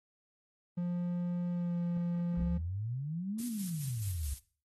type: tone with pitch glide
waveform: triangle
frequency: 175.7 to 173.18 Hz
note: F3 to F3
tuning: +11 to -14 cents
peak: -29 dBFS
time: 0.77-2.58 s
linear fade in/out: 10 ms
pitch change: -25 cents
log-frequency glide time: 1.5-1.76 s
type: exponential two-way sweep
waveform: sine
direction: up then down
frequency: 59.1 to 246.9 to 65.8 Hz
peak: -34 dBFS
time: 2.37-4.34 s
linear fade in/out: 5 ms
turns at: 3.46 s
type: noise with tremolo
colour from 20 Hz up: violet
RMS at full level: -40 dBFS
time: 3.38-4.39 s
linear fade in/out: 10 ms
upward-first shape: square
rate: 4.7 Hz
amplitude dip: 40%
effects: noise-tail reverb RT60 0.4 s tail -18 dB re dry + AAC 32 kbps